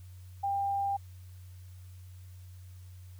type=tone; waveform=sine; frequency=796 Hz; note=G5; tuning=26 cents sharp; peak=-28 dBFS; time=0.43-0.97 s; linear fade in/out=10 ms; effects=added 91 Hz sine -46 dBFS peak until 3.19 s + white hiss -64 dBFS RMS until 3.19 s